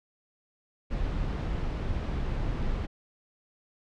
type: noise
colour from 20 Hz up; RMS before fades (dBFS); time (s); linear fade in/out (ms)
brown; -30; 0.9-2.87; 20
effects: low-pass 4000 Hz 12 dB/octave